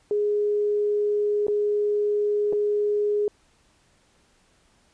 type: tone with dropouts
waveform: sine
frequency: 415.3 Hz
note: G#4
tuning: in tune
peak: -20 dBFS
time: 0.11-3.28 s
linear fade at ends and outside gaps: 1 ms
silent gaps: 1.468-1.482 / 2.526-2.531 s
effects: pink hiss -62 dBFS RMS until 4.93 s + resampled to 22050 Hz